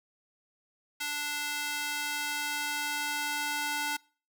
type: tone with high-pass filter sweep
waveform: square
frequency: 293.7 Hz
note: D4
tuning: in tune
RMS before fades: -33 dBFS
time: 1-3.97 s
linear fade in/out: 10 ms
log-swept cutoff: 1800 to 1100 Hz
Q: 0.86
effects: noise-tail reverb RT60 0.4 s tail -25 dB re dry